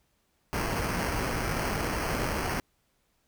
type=noise with sample-and-hold; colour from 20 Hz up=pink; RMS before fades=-30 dBFS; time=0.53-2.6 s; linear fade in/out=0 ms; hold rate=3675 Hz; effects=pink hiss -72 dBFS RMS until 3.27 s